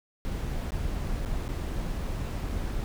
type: noise with dropouts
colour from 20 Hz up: brown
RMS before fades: -31 dBFS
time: 0.25-2.84 s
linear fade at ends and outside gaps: 0 ms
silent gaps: 0.706-0.72 / 1.249-1.259 / 1.481-1.489 / 2.489-2.494 s
effects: none